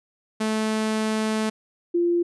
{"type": "tone pair in turn", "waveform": ["sawtooth", "sine"], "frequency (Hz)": [217.8, 345.7], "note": ["A3", "F4"], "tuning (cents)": [-17, -18], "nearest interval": "minor sixth", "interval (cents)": 799, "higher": "second", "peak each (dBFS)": -18, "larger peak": "neither", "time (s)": [[0.4, 1.5], [1.94, 2.23]], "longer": "first", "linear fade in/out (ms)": 10, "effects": ["resampled to 24000 Hz"]}